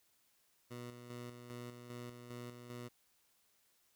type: tone with tremolo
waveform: 15% pulse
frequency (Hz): 121.4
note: B2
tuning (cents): -29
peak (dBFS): -39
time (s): 0.7-2.89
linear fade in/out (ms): 20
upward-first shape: square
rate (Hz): 2.5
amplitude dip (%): 50
effects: white hiss -74 dBFS RMS until 3.95 s